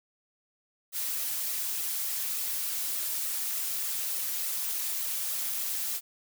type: noise with flanger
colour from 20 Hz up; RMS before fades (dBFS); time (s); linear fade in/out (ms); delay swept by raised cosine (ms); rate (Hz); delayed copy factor
blue; -32; 0.92-6.01; 50; 1.5 to 6.9; 3.4; +0.8
effects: none